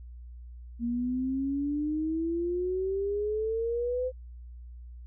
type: exponential sweep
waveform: sine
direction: up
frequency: 233.1 to 515 Hz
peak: -27 dBFS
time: 0.79-4.12 s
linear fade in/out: 50 ms
effects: added 60 Hz sine -42 dBFS peak until 5.06 s